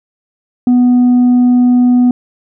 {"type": "tone with tanh clipping", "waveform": "sine", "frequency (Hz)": 246.9, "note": "B3", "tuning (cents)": 0, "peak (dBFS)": -6, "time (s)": [0.67, 2.11], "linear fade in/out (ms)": 2, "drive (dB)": 2, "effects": []}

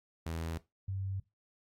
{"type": "tone pair in turn", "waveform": ["sawtooth", "sine"], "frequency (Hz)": [82, 96.48], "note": ["E2", "G2"], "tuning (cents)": [-9, -27], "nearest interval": "minor third", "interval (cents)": 282, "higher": "second", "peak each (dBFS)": [-32, -34], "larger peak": "first", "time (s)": [[0.26, 0.58], [0.88, 1.2]], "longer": "neither", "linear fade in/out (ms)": 5, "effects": ["noise-tail reverb RT60 0.2 s tail -18 dB re dry", "AAC 48 kbps"]}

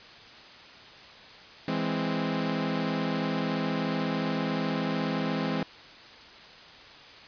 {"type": "chord", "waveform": "sawtooth", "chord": "E augmented", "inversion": "none", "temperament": "equal", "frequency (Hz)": [164.81, 207.7, 261.6], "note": ["E3", "G#3", "B#3"], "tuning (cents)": [0, 0, 0], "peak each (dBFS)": [-28, -28, -27], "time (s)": [1.68, 5.63], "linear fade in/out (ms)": 2, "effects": ["white hiss -48 dBFS RMS until 7.27 s", "resampled to 11025 Hz"]}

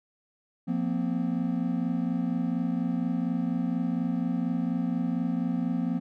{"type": "chord", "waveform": "triangle", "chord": "F suspended fourth", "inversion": "none", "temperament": "equal with one note detuned", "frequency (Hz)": [174.61, 233.1, 257.3], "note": ["F3", "Bb3", "C4"], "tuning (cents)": [0, 0, -29], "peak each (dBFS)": -28, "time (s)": [0.67, 6], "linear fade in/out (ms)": 20, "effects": []}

